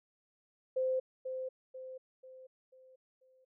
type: tone with echo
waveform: sine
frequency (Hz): 518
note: C5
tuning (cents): -17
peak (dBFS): -29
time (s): 0.76-1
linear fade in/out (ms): 10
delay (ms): 490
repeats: 5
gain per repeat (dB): -7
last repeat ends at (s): 3.45
effects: none